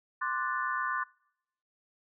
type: chord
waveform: sine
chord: D dominant seventh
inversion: third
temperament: equal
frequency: 1046.5 / 1174.7 / 1480 / 1760 Hz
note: C6 / D6 / F#6 / A6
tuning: 0 / 0 / 0 / 0 cents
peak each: -34 / -35 / -35 / -36 dBFS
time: 0.21-1.04 s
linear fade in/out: 10 ms
effects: noise-tail reverb RT60 0.8 s tail -26 dB re dry